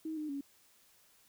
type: tone with pitch steps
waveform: sine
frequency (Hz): 316.9 / 304.5 / 279.7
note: D#4 / D#4 / C#4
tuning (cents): +32 / -37 / +16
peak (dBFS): -36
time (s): 0.05-0.41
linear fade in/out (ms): 5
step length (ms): 120
effects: white hiss -66 dBFS RMS until 1.28 s